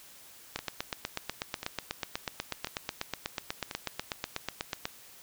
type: two click trains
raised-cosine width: 0.2 ms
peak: -19 / -14 dBFS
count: 4 / 36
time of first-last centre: 0.59-3.712 / 0.56-4.854 s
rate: 0.961 / 8.15 Hz
effects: white hiss -53 dBFS RMS until 5.22 s